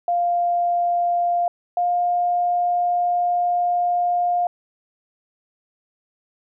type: tone pair in turn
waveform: sine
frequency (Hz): 698.5 / 706.6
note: F5 / F5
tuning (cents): 0 / +20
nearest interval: unison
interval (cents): 20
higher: second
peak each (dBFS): -17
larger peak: neither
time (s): 0.08-1.48 / 1.77-4.47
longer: second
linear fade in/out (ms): 2
effects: none